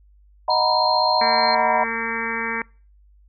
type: chord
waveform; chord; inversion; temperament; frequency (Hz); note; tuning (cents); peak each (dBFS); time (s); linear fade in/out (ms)
sine; B major seventh; first; equal; 622.3 / 740 / 932.3 / 987.8; D#5 / F#5 / A#5 / B5; 0 / 0 / 0 / 0; -23 / -22 / -22 / -22; 0.48-1.84; 5
type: tone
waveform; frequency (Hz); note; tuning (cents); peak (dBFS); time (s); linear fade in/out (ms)
sine; 4193; C8; +3; -22; 0.5-1.55; 5
type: harmonic tone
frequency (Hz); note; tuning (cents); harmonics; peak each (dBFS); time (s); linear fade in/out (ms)
228.3; A#3; -36; 1 / 2 / 4 / 5 / 6 / 7 / 8 / 9 / 10; -32 / -32 / -31 / -34 / -35 / -31 / -29 / -31 / -31; 1.21-2.62; 2
effects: noise-tail reverb RT60 0.4 s tail -25 dB re dry + added 50 Hz sine -50 dBFS peak until 3.28 s